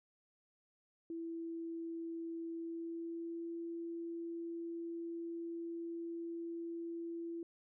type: tone with pitch glide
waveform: sine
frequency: 331.6 to 336.2 Hz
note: E4 to E4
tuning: +10 to +34 cents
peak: -40 dBFS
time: 1.1-7.43 s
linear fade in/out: 2 ms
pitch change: +24 cents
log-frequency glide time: 2.53-3.53 s
effects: none